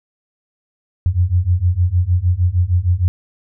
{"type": "beating tone pair", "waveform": "sine", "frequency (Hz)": [86, 92.5], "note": ["F2", "F#2"], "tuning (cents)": [-26, 0], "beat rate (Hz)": 6.5, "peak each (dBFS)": [-16, -15], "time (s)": [1.06, 3.08], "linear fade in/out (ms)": 0, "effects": []}